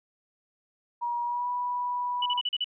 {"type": "tone with pitch glide", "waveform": "sine", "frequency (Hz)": [955, 980.7], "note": ["A#5", "B5"], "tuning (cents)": [42, -12], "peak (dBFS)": -27, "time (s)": [1.01, 2.41], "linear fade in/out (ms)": 20, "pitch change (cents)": 46, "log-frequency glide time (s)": [1.23, 1.48]}
{"type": "tone bursts", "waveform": "sine", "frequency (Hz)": 2960, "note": "F#7", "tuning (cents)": 0, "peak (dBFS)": -25, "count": 6, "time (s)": [2.22, 2.644], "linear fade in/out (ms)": 5, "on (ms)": 39, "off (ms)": 38}
{"effects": []}